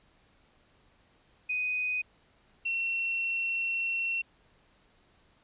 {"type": "tone pair in turn", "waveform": "sine", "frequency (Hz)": [2496, 2716], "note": ["D#7", "F7"], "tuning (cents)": [5, -49], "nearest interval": "minor second", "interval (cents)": 146, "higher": "second", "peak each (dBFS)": -28, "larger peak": "neither", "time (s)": [[1.49, 2.02], [2.65, 4.22]], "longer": "second", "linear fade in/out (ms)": 10, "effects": ["pink hiss -65 dBFS RMS until 5.43 s", "resampled to 8000 Hz"]}